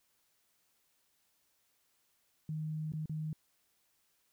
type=tone with dropouts; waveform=sine; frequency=155.4 Hz; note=D#3; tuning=2 cents flat; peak=-35 dBFS; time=2.49-3.33 s; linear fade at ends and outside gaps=2 ms; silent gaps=2.921-2.935 / 3.058-3.095 s; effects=white hiss -75 dBFS RMS until 4.32 s